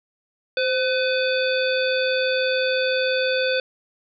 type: harmonic tone with a mistuned harmonic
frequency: 503 Hz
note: B4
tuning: 32 cents sharp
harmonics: 1 / 3 / 5 / 7 / 9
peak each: -21 / -26 / -28 / -29 / -31 dBFS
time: 0.57-3.6 s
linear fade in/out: 2 ms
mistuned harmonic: 1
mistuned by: +52 cents
effects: none